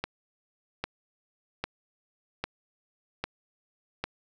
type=click train; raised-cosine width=0.3 ms; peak=-14 dBFS; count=6; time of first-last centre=0.04-4.04 s; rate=1.25 Hz; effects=none